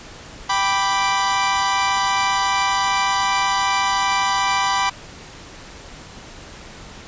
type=chord; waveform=sawtooth; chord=G major; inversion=none; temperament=equal; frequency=784 / 987.8 / 1174.7 Hz; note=G5 / B5 / D6; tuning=0 / 0 / 0 cents; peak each=-19 / -16 / -19 dBFS; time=0.49-4.9 s; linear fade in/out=10 ms; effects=pink hiss -39 dBFS RMS until 7.07 s + resampled to 16000 Hz